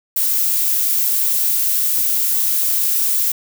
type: noise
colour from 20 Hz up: violet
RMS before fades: -17 dBFS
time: 0.16-3.32 s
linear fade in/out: 5 ms
effects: none